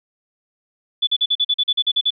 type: tone bursts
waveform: sine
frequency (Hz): 3462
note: A7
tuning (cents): -29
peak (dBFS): -14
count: 12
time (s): 1.02-2.106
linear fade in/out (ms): 10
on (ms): 52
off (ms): 42
effects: none